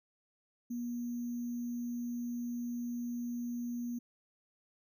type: tone with sample-and-hold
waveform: sine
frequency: 240 Hz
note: B3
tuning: 49 cents flat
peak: -35 dBFS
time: 0.7-3.99 s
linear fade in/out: 10 ms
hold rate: 6300 Hz
effects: none